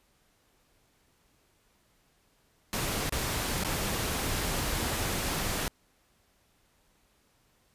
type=noise with dropouts; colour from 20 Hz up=pink; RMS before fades=-31 dBFS; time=2.73-5.68 s; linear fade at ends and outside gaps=1 ms; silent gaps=3.095-3.123 / 3.637-3.647 s; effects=pink hiss -68 dBFS RMS until 7.74 s + resampled to 32000 Hz